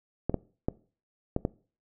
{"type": "clicks", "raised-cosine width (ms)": 2, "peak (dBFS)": -13, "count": 5, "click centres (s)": [0.296, 0.343, 0.685, 1.364, 1.451], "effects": ["noise-tail reverb RT60 0.4 s tail -21 dB re dry"]}